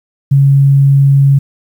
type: tone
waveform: sine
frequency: 138.59 Hz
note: C#3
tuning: in tune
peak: -4 dBFS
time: 0.31-1.39 s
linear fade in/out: 10 ms
effects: 7-bit